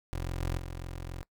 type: tone with level steps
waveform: 20% pulse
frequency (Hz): 43.65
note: F1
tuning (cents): 0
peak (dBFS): -28 / -25 / -33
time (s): 0.13-1.23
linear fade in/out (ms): 0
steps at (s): 0.4 / 0.57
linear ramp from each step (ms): 20
effects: noise-tail reverb RT60 0.1 s tail -23 dB re dry